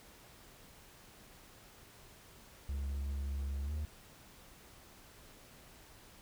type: tone with pitch glide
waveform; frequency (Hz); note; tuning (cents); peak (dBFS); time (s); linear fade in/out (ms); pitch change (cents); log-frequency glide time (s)
triangle; 69.3 to 75.57; C#2 to D#2; 0 to -50; -33; 2.69-3.85; 0; +150; 3.64-3.73
effects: pink hiss -58 dBFS RMS until 6.21 s